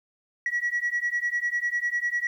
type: beating tone pair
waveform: sine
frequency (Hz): 1921 / 1931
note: B6 / B6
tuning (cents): -48 / -39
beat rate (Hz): 10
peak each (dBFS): -26 / -26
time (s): 0.46-2.27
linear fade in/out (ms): 2
effects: tanh soft clip ceiling -20 dBFS + 10-bit